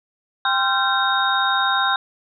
sine tone cluster, 791 / 1040 / 1373 / 1558 / 3721 Hz, G5 / C6 / F6 / G6 / A#7, +15 / -11 / -30 / -11 / -4 cents, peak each -23 dBFS, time 0.45-1.96 s, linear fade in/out 2 ms, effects none

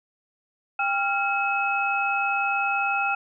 sine tone cluster, 797 / 1385 / 2571 Hz, G5 / F6 / E7, +28 / -15 / -44 cents, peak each -26 dBFS, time 0.79-3.15 s, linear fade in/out 5 ms, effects none

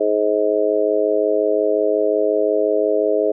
harmonic tone, 105.6 Hz, G#2, 29 cents sharp, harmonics 3 / 4 / 5 / 6, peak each -24 / -18 / -21 / -20 dBFS, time 0-3.32 s, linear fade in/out 10 ms, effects none

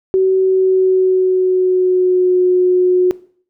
sine tone with pitch glide, 378.5 to 363.9 Hz, F#4 to F#4, +39 to -29 cents, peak -9 dBFS, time 0.14-3.11 s, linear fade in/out 0 ms, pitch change -68 cents, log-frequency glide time 0.37-2.4 s, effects noise-tail reverb RT60 0.5 s tail -19 dB re dry

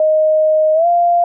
sine tone with pitch glide, 622.3 to 694.5 Hz, D#5 to F5, 0 to -10 cents, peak -9 dBFS, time 0-1.24 s, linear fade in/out 2 ms, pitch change +190 cents, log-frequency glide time 0.74-0.87 s, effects none

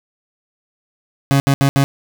30% pulse tone bursts at uneven times, 138.59 Hz, C#3, in tune, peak -8 dBFS, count 4, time 1.31-1.4 / 1.47-1.54 / 1.61-1.69 / 1.76-1.84 s, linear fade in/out 0 ms, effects none

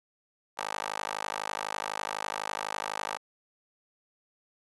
15% pulse tone with high-pass filter, 52 Hz, G#1, 3 cents sharp, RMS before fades -35 dBFS, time 0.57-3.18 s, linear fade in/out 20 ms, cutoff 860 Hz, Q 1.9, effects resampled to 24000 Hz

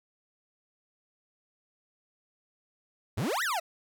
40% pulse exponential two-way sweep, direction up then down, 85.1 to 1993 to 618 Hz, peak -27 dBFS, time 3.17-3.6 s, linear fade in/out 10 ms, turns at 3.43 s, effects 11-bit

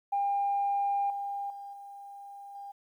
sine tone with level steps, 802 Hz, G5, 39 cents sharp, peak -25 / -32 / -40 / -43 / -40 dBFS, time 0.12-2.72 s, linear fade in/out 10 ms, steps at 1.1 / 1.5 / 1.73 / 2.55 s, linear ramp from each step 2 ms, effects tanh soft clip ceiling -21 dBFS + 11-bit

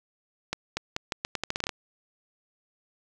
accelerating click train, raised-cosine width 0.2 ms, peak -11 dBFS, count 13, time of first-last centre 0.53-1.692 s, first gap 240 ms, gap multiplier 0.81, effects none

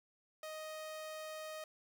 sawtooth tone, 624 Hz, D#5, 5 cents sharp, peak -40 dBFS, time 0.43-1.64 s, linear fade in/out 2 ms, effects none

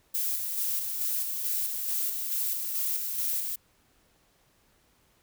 violet noise with tremolo, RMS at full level -29 dBFS, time 0.14-3.56 s, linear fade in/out 10 ms, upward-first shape square, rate 2.3 Hz, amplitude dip 35%, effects pink hiss -66 dBFS RMS until 5.22 s

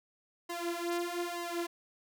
sawtooth tone with flanger, 345.7 Hz, F4, 18 cents flat, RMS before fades -36 dBFS, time 0.49-1.67 s, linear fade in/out 10 ms, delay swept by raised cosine 1 to 5.8 ms, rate 1.1 Hz, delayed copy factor +0.95, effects none

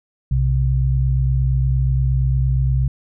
sine tone pair together, 62.24 / 130.81 Hz, B1 / C3, +14 / 0 cents, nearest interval octave + minor second, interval 1286 cents, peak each -17 dBFS, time 0.31-2.88 s, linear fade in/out 5 ms, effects none

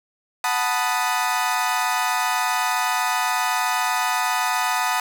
30% pulse chord, B dominant seventh, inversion second, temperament equal, 740 / 880 / 987.8 / 1244.5 Hz, F#5 / A5 / B5 / D#6, 0 / 0 / 0 / 0 cents, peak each -23 dBFS, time 0.44-5 s, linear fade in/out 2 ms, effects none

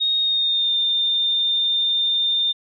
sine tone with pitch glide, 3729 to 3612 Hz, A#7 to A7, 0 to +45 cents, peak -17 dBFS, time 0-2.53 s, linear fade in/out 20 ms, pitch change -55 cents, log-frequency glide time 0.2-0.74 s, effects none

